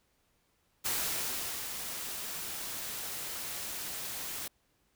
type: noise with ADSR envelope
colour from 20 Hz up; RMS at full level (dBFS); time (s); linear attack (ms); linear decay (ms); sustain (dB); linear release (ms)
white; -32; 0.84-4.48; 22; 770; -7; 6
effects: pink hiss -73 dBFS RMS until 4.95 s